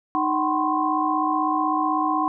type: tone cluster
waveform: sine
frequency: 308 / 755 / 1021 / 1077 Hz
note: D#4 / F#5 / C6 / C6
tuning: -17 / +35 / -43 / +50 cents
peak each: -25 dBFS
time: 0.15-2.28 s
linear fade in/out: 0 ms
effects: none